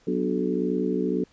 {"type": "harmonic tone with a mistuned harmonic", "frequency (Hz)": 61.8, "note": "B1", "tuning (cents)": 2, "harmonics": [3, 4, 5, 6, 7], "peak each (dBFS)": [-29, -29, -29, -29, -29], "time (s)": [0.07, 1.24], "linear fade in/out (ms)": 5, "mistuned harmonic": 5, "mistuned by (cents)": -72, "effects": ["pink hiss -60 dBFS RMS until 1.32 s", "resampled to 16000 Hz"]}